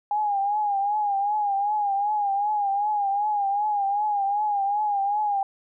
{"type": "tone with vibrato", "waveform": "sine", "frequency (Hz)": 818, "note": "G#5", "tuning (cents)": -26, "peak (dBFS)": -21, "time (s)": [0.11, 5.43], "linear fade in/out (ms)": 2, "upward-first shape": "triangle", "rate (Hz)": 2.6, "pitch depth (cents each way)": 81, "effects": []}